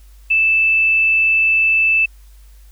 sine tone, 2637 Hz, E7, in tune, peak -11 dBFS, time 0.3-2.06 s, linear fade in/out 10 ms, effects added 50 Hz sine -40 dBFS peak until 2.71 s + white hiss -55 dBFS RMS until 2.71 s

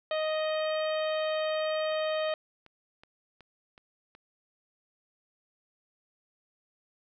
harmonic tone, 623 Hz, D#5, 2 cents sharp, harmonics 1 / 2 / 3 / 4 / 5 / 6 / 7, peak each -28 / -38 / -40 / -43 / -41 / -45 / -49 dBFS, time 0.11-2.34 s, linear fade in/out 2 ms
click train, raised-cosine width 0.3 ms, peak -36 dBFS, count 7, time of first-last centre 1.92-4.15 s, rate 2.69 Hz
effects none

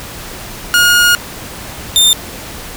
sawtooth tone pair in turn, 1432 / 3608 Hz, F6 / A7, +43 / +43 cents, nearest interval octave + major third, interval 1600 cents, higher second, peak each -3 dBFS, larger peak neither, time 0.74-1.15 / 1.96-2.13 s, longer first, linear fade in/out 0 ms, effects pink hiss -28 dBFS RMS until 2.76 s

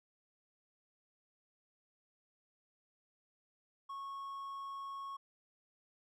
triangle tone, 1100 Hz, C#6, 14 cents flat, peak -40 dBFS, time 3.89-5.17 s, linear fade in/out 10 ms, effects none

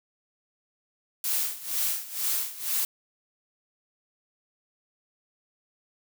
blue noise with tremolo, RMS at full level -26 dBFS, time 1.24-2.85 s, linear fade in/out 2 ms, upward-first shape sine, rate 2.1 Hz, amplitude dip 85%, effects none

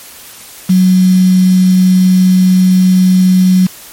sine tone with quantisation, 185 Hz, F#3, in tune, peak -4 dBFS, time 0.69-3.67 s, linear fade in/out 10 ms, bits 4, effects white hiss -33 dBFS RMS until 3.92 s + MP3 64 kbps

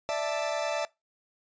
40% pulse chord, D suspended second, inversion none, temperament equal with one note detuned, 590 / 659.3 / 880 Hz, D5 / E5 / A5, +8 / 0 / 0 cents, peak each -31 / -30 / -35 dBFS, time 0.09-0.85 s, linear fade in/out 0 ms, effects noise-tail reverb RT60 0.2 s tail -22 dB re dry + resampled to 16000 Hz

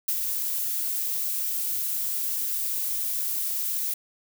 violet noise with ADSR envelope, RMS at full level -24 dBFS, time 0.08-3.94 s, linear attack 6 ms, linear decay 55 ms, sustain -4 dB, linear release 4 ms, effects none

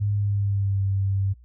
sine tone with pitch glide, 102.6 to 97.68 Hz, G#2 to G2, -21 to -6 cents, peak -20 dBFS, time 0-1.34 s, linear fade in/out 20 ms, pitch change -85 cents, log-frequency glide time 0.14-0.83 s, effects added 60 Hz sine -47 dBFS peak until 1.44 s

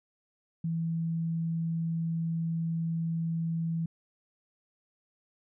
sine tone, 164.81 Hz, E3, in tune, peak -28 dBFS, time 0.64-3.86 s, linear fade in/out 5 ms, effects none

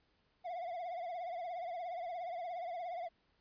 triangle tone with vibrato, 698.5 Hz, F5, in tune, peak -37 dBFS, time 0.44-3.09 s, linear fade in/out 20 ms, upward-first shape triangle, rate 17 Hz, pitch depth 110 cents each way, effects pink hiss -75 dBFS RMS until 3.4 s + resampled to 11025 Hz

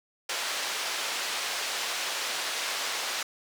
white band-pass noise, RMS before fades -32 dBFS, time 0.29-3.23 s, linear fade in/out 5 ms, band 520 to 5100 Hz, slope 12 dB/octave, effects none

